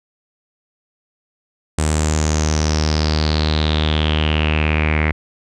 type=tone with low-pass filter sweep; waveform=sawtooth; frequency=77.1 Hz; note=D#2; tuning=15 cents flat; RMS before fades=-17 dBFS; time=1.78-5.12 s; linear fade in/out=5 ms; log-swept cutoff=8300 to 2100 Hz; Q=6.4; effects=none